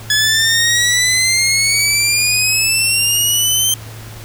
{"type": "exponential sweep", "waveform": "15% pulse", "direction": "up", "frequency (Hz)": [1700, 3136], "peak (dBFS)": -5, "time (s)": [0.1, 3.74], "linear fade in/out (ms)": 2, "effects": ["added 110 Hz sine -31 dBFS peak until 4.24 s", "pink hiss -36 dBFS RMS until 4.24 s"]}